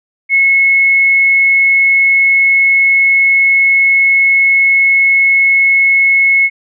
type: tone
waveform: sine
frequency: 2185 Hz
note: C#7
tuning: 26 cents flat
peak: -6 dBFS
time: 0.29-6.5 s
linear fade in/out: 50 ms
effects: none